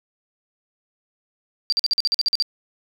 sine tone bursts, 4700 Hz, D8, 1 cent sharp, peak -16 dBFS, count 11, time 1.7-2.424 s, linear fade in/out 0 ms, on 24 ms, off 46 ms, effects none

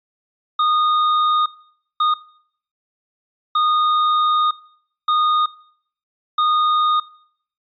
square tone bursts at uneven times, 1231 Hz, D#6, 19 cents flat, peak -15 dBFS, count 5, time 0.59-1.46 / 2-2.14 / 3.55-4.51 / 5.08-5.46 / 6.38-7 s, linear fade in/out 5 ms, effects noise-tail reverb RT60 0.6 s tail -19 dB re dry + resampled to 11025 Hz

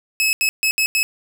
sawtooth tone bursts at uneven times, 2582 Hz, E7, 37 cents flat, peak -12 dBFS, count 5, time 0.2-0.33 / 0.41-0.49 / 0.63-0.71 / 0.78-0.86 / 0.95-1.03 s, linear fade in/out 0 ms, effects none

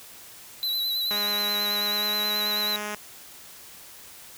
square tone with vibrato, 3970 Hz, B7, 8 cents sharp, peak -25 dBFS, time 0.63-2.76 s, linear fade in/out 0 ms, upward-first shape sine, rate 9.3 Hz, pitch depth 41 cents each way
5% pulse tone with pitch glide, 206.7 to 209.3 Hz, G#3 to G#3, -8 to +14 cents, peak -19 dBFS, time 1.11-2.95 s, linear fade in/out 0 ms, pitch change +22 cents, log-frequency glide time 1.85-2.09 s
effects white hiss -46 dBFS RMS until 4.37 s

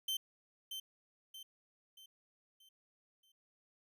40% pulse tone with echo, 3100 Hz, G7, 20 cents flat, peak -34 dBFS, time 0.08-0.17 s, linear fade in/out 5 ms, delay 630 ms, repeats 5, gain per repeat -7 dB, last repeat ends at 3.32 s, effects none

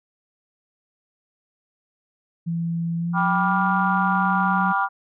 sine tone with pitch glide, 167.8 to 185.11 Hz, E3 to F#3, +31 to +1 cents, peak -22 dBFS, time 2.46-4.73 s, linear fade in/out 20 ms, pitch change +170 cents, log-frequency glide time 2.97-3.56 s
sine chord, G dominant seventh, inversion none, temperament just, 784 / 980 / 1176 / 1411.2 Hz, G5 / B5 / D6 / F6, 0 / -14 / +2 / +18 cents, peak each -24 dBFS, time 3.13-4.89 s, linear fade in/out 50 ms
effects tanh soft clip ceiling -7 dBFS

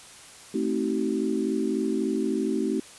sine chord, A diminished seventh, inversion none, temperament just, 220 / 264 / 316.8 / 380.2 Hz, A3 / C4 / Eb4 / Gb4, 0 / +16 / +31 / +47 cents, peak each -29 dBFS, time 0.54-2.8 s, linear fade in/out 5 ms, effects white hiss -47 dBFS RMS until 2.98 s + resampled to 24000 Hz

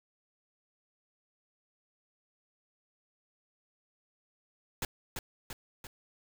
pink noise with echo, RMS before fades -34 dBFS, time 4.82-4.85 s, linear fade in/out 2 ms, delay 340 ms, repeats 3, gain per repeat -4 dB, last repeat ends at 5.87 s, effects none

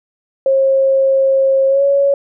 sine tone with pitch glide, 538 to 558.6 Hz, C5 to C#5, +48 to +13 cents, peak -9 dBFS, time 0.46-2.14 s, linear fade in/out 2 ms, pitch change +65 cents, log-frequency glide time 1.68-1.83 s, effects none

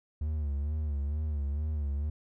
triangle tone with vibrato, 73.7 Hz, D2, 7 cents sharp, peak -27 dBFS, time 0.21-2.1 s, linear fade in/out 5 ms, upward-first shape sine, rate 2.2 Hz, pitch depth 88 cents each way, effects none

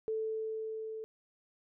sine tone with level ramp, 440 Hz, A4, in tune, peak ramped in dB -31 to -39 dBFS, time 0.08-1.04 s, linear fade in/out 0 ms, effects none

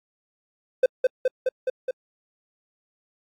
triangle tone with echo, 513 Hz, C5, 34 cents flat, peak -11 dBFS, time 0.83-0.86 s, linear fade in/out 5 ms, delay 210 ms, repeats 5, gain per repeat -2 dB, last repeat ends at 1.91 s, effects AAC 64 kbps

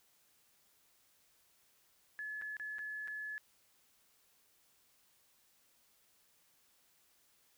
sine tone with dropouts, 1712 Hz, A6, 48 cents flat, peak -40 dBFS, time 2.19-3.38 s, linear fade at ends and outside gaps 0 ms, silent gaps 2.414-2.421 / 2.568-2.598 / 2.784-2.791 / 3.075-3.081 s, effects white hiss -71 dBFS RMS until 7.57 s

